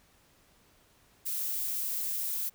violet noise, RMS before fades -33 dBFS, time 1.25-2.5 s, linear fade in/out 20 ms, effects pink hiss -64 dBFS RMS until 2.54 s

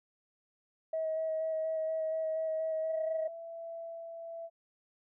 sine tone with vibrato, 638 Hz, D#5, 43 cents sharp, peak -30 dBFS, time 0.93-3.28 s, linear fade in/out 5 ms, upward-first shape square, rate 4.2 Hz, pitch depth 10 cents each way
sine tone with tremolo, 666 Hz, E5, 18 cents sharp, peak -39 dBFS, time 2.87-4.5 s, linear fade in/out 50 ms, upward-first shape sine, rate 1.4 Hz, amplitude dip 25%
effects tanh soft clip ceiling -25 dBFS

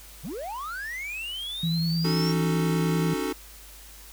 triangle linear sweep, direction up, 110 to 5600 Hz, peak -30 dBFS, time 0.23-2.33 s, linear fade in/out 20 ms
sine tone with vibrato, 165.2 Hz, E3, 4 cents sharp, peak -23 dBFS, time 1.63-3.14 s, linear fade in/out 5 ms, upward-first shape triangle, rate 10 Hz, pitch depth 32 cents each way
square chord, D# half-diminished seventh, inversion third, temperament equal with one note detuned, 277.2 / 307.6 / 370 / 440 Hz, C#4 / D#4 / F#4 / A4, 0 / -20 / 0 / 0 cents, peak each -33 dBFS, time 2.04-3.33 s, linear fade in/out 10 ms
effects added 50 Hz sine -48 dBFS peak until 4.12 s + white hiss -48 dBFS RMS until 4.12 s

